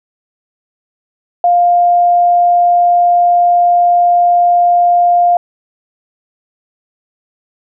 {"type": "tone", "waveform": "sine", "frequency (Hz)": 702, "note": "F5", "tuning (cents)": 9, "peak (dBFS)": -6, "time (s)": [1.44, 5.37], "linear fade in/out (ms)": 2, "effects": []}